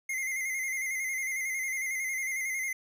square tone with vibrato, 2093 Hz, C7, in tune, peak -31 dBFS, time 0.09-2.73 s, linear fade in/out 5 ms, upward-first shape square, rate 11 Hz, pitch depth 40 cents each way, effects none

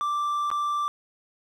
triangle tone with dropouts, 1174.7 Hz, D6, in tune, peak -22 dBFS, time 0.01-0.88 s, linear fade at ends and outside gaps 0 ms, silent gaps 0.503-0.514 s, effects none

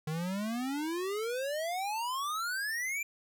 square exponential sweep, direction up, 151.1 to 2391 Hz, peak -33 dBFS, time 0.07-3.03 s, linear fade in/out 5 ms, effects none

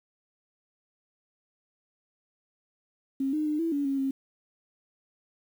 sine tone with pitch steps, 270.3 / 306.1 / 301.9 / 330.6 / 284.9 / 273.9 / 269.6 Hz, C#4 / D#4 / D4 / E4 / C#4 / C#4 / C#4, -44 / -28 / +48 / +5 / +48 / -21 / -48 cents, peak -25 dBFS, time 3.2-4.11 s, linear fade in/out 5 ms, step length 130 ms, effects 9-bit

